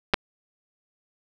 clicks, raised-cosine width 0.3 ms, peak -3 dBFS, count 2, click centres 0.137 / 0.142 s, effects none

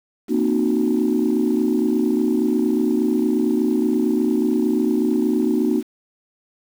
sine chord, C half-diminished seventh, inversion third, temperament equal with one note detuned, 233.1 / 261.6 / 306.5 / 370 Hz, Bb3 / C4 / Eb4 / Gb4, 0 / 0 / -26 / 0 cents, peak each -20 / -22 / -20 / -22 dBFS, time 0.28-5.83 s, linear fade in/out 50 ms, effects tanh soft clip ceiling -9 dBFS + 7-bit

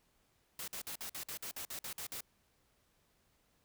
white noise bursts, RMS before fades -43 dBFS, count 12, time 0.59-2.207 s, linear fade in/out 2 ms, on 88 ms, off 51 ms, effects pink hiss -74 dBFS RMS until 3.64 s

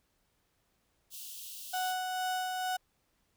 white high-pass noise, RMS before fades -45 dBFS, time 1.1-1.95 s, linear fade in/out 50 ms, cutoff 2700 Hz, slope 96 dB/octave
35% pulse tone with tremolo, 740 Hz, F#5, in tune, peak -29 dBFS, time 1.73-2.77 s, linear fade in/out 10 ms, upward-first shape sine, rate 2.2 Hz, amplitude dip 30%
effects pink hiss -75 dBFS RMS until 3.36 s

